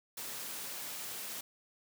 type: high-pass noise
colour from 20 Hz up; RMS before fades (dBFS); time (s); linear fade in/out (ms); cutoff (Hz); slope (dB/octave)
white; -42; 0.17-1.41; 5; 130; 12
effects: none